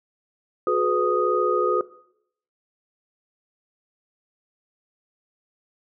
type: tone cluster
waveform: sine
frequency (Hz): 364.6 / 426.3 / 500 / 1244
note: F#4 / G#4 / B4 / D#6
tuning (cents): -25 / +45 / +21 / -1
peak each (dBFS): -24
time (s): 0.67-1.81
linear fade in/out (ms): 2
effects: noise-tail reverb RT60 0.7 s tail -18 dB re dry